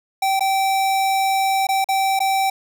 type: tone with dropouts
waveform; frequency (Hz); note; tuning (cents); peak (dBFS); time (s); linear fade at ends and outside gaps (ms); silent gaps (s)
square; 775; G5; -20; -17; 0.22-2.5; 5; 0.395-0.406 / 1.67-1.688 / 1.844-1.887 / 2.192-2.202
effects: none